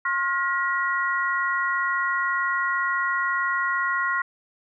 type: tone cluster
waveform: sine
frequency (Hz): 1074 / 1420 / 1909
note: C6 / F6 / A#6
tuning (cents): +45 / +28 / +41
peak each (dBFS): -26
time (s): 0.05-4.22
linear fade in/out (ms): 5
effects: none